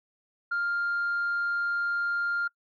sine tone, 1400 Hz, F6, 4 cents sharp, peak -24 dBFS, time 0.51-2.48 s, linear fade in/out 10 ms, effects noise-tail reverb RT60 0.1 s tail -26 dB re dry + tanh soft clip ceiling -23 dBFS

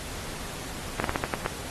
slowing click train, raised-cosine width 0.5 ms, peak -10 dBFS, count 7, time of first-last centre 1-1.461 s, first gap 42 ms, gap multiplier 1.24, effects pink hiss -38 dBFS RMS until 1.7 s + AAC 32 kbps

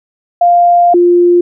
sine tone pair in turn, 698.5 / 350.6 Hz, F5 / F4, 0 / +7 cents, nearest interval octave, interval 1193 cents, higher first, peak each -4 dBFS, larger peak neither, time 0.41-0.94 / 0.94-1.41 s, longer first, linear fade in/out 5 ms, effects none

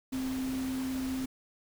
sine tone in noise, 261.1 Hz, C4, 3 cents flat, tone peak -31 dBFS, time 0.12-1.26 s, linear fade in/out 10 ms, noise pink, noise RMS -43 dBFS, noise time 0.12-1.26 s, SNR +9 dB, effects none

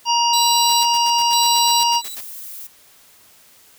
harmonic tone, 944 Hz, A#5, 22 cents sharp, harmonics 1 / 3 / 5 / 6, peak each -16 / -21 / -23 / -24 dBFS, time 0.05-2.02 s, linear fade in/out 50 ms
25% pulse tone with tremolo, 3951 Hz, B7, in tune, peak -15 dBFS, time 0.33-2.15 s, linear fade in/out 5 ms, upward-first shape square, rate 1 Hz, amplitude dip 80%
white noise bursts, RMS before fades -33 dBFS, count 13, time 0.69-2.207 s, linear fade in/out 2 ms, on 41 ms, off 82 ms
violet noise, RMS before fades -34 dBFS, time 2.04-2.67 s, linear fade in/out 5 ms
effects white hiss -50 dBFS RMS until 3.78 s

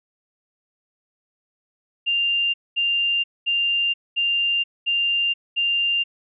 sine tone bursts, 2792 Hz, F7, 1 cent flat, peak -18 dBFS, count 6, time 2.06-6.04 s, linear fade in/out 20 ms, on 480 ms, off 220 ms, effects none

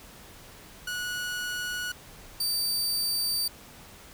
sawtooth tone pair in turn, 1464 / 4636 Hz, F#6 / D8, -19 / -23 cents, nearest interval octave + minor sixth, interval 1996 cents, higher second, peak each -27 / -23 dBFS, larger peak second, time 0.87-1.92 / 2.4-3.48 s, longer second, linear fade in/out 5 ms, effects pink hiss -49 dBFS RMS until 4.13 s

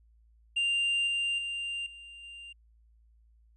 triangle tone with level steps, 2790 Hz, F7, 2 cents flat, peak -24 / -26 / -31 / -44 / -42 dBFS, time 0.56-2.53 s, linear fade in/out 10 ms, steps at 1.07 / 1.38 / 1.86 / 2.23 s, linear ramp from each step 5 ms, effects added 56 Hz sine -59 dBFS peak until 3.56 s + resampled to 24000 Hz

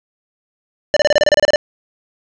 square tone bursts, 594 Hz, D5, 20 cents sharp, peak -9 dBFS, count 12, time 0.94-1.559 s, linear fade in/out 0 ms, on 25 ms, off 29 ms, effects resampled to 16000 Hz + 8-bit

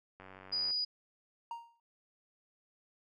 click train, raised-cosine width 0.5 ms, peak -36 dBFS, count 49, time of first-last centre 0.2-0.706 s, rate 94.8 Hz
sine tone, 4917 Hz, D#8, 21 cents flat, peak -31 dBFS, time 0.52-0.85 s, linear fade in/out 10 ms
triangle tone with exponential decay, 932.3 Hz, A#5, in tune, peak -34 dBFS, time 1.51-1.8 s, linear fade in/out 2 ms, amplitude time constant 61 ms
effects none

